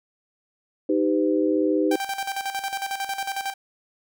sine chord, Eb augmented, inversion none, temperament equal with one note detuned, 311.1 / 392 / 506.6 Hz, Eb4 / G4 / B4, 0 / 0 / +44 cents, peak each -21 / -24 / -25 dBFS, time 0.89-1.96 s, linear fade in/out 5 ms
sawtooth tone with tremolo, 784 Hz, G5, in tune, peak -21 dBFS, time 1.91-3.54 s, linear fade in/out 5 ms, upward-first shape square, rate 11 Hz, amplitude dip 65%
effects none

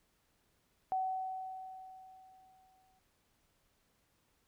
sine tone with exponential decay, 754 Hz, F#5, 32 cents sharp, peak -30 dBFS, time 0.92-2.99 s, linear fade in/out 0 ms, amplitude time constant 450 ms, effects pink hiss -75 dBFS RMS until 4.47 s

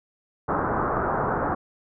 white low-pass noise, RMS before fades -25 dBFS, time 0.48-1.55 s, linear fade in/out 10 ms, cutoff 1400 Hz, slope 48 dB/octave, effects none

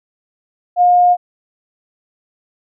sine tone, 713 Hz, F5, 36 cents sharp, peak -7 dBFS, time 0.76-1.17 s, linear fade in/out 50 ms, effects none

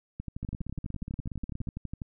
two click trains, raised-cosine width 5 ms, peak -24 / -23 dBFS, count 22 / 23, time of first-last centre 0.43-1.673 / 0.2-2.018 s, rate 16.9 / 12.1 Hz, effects none

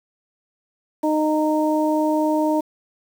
harmonic tone, 308 Hz, D#4, 17 cents flat, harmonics 1 / 2 / 3, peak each -19 / -22 / -24 dBFS, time 1.03-2.61 s, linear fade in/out 10 ms, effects 7-bit

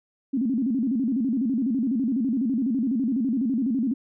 sine tone with vibrato, 246.9 Hz, B3, in tune, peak -21 dBFS, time 0.33-3.94 s, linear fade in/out 10 ms, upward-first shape square, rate 12 Hz, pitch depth 170 cents each way, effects none

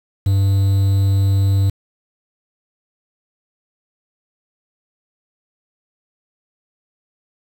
triangle tone with quantisation, 98 Hz, G2, in tune, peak -10 dBFS, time 0.26-1.7 s, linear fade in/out 5 ms, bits 6, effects none

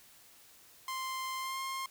sawtooth tone with pitch glide, 1046.5 to 1063.6 Hz, C6 to C6, 0 to +28 cents, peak -32 dBFS, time 0.88-1.86 s, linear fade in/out 2 ms, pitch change +28 cents, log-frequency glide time 1.37-1.6 s, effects white hiss -59 dBFS RMS until 1.9 s

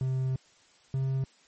triangle tone pair in turn, 130.7 / 133.45 Hz, C3 / C3, -1 / +35 cents, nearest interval unison, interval 36 cents, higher second, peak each -24 dBFS, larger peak neither, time 0.01-0.36 / 0.94-1.24 s, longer first, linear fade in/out 2 ms, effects white hiss -61 dBFS RMS until 1.47 s + MP3 32 kbps

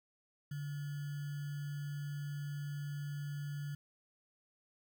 sine tone with sample-and-hold, 144.8 Hz, D3, 24 cents flat, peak -38 dBFS, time 0.51-3.75 s, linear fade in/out 5 ms, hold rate 1575 Hz, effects none

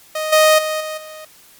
sawtooth tone with level steps, 622.3 Hz, D#5, in tune, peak -16 / -5 / -15 / -20 / -29 dBFS, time 0.15-1.25 s, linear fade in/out 5 ms, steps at 0.32 / 0.58 / 0.8 / 0.97 s, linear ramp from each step 10 ms, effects white hiss -47 dBFS RMS until 1.59 s + MP3 96 kbps

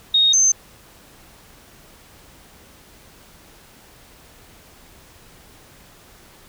sine tone pair in turn, 3728 / 6248 Hz, A#7 / G8, -1 / -7 cents, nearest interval major sixth, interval 894 cents, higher second, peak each -12 / -12 dBFS, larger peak neither, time 0.14-0.33 / 0.33-0.52 s, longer neither, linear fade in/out 5 ms, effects pink hiss -48 dBFS RMS until 6.48 s

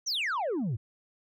sine exponential sweep, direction down, 6370 to 98.2 Hz, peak -25 dBFS, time 0.06-0.77 s, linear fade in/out 20 ms, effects tanh soft clip ceiling -27 dBFS

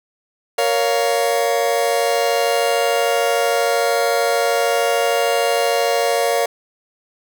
40% pulse chord, Bb minor, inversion none, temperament just, 466.2 / 559.4 / 699.2 Hz, Bb4 / Db5 / F5, 0 / +16 / +2 cents, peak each -19 dBFS, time 0.58-6.46 s, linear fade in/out 5 ms, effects none

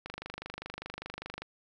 click train, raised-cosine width 0.3 ms, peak -23 dBFS, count 35, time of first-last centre 0.06-1.42 s, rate 25 Hz, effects none

